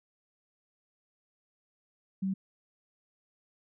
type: tone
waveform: sine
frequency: 191.7 Hz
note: G3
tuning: 38 cents flat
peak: -28 dBFS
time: 2.22-2.34 s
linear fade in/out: 10 ms
effects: none